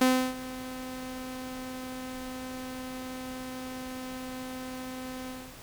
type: tone with ADSR envelope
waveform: sawtooth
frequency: 256.8 Hz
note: C4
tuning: 32 cents flat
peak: -15 dBFS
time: 0.01-5.58 s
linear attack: 6 ms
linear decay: 320 ms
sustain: -18 dB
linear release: 300 ms
effects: pink hiss -48 dBFS RMS until 5.62 s